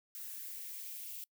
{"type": "noise with high-pass filter sweep", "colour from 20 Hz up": "violet", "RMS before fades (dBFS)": -45, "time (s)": [0.15, 1.24], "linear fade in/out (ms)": 0, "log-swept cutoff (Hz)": [1500, 2700], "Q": 2.3, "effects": ["noise-tail reverb RT60 0.1 s tail -26 dB re dry"]}